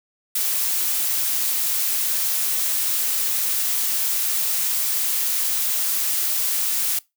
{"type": "noise", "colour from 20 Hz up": "blue", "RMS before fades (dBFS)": -22, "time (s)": [0.35, 6.99], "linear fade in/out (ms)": 5, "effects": ["noise-tail reverb RT60 0.2 s tail -22 dB re dry"]}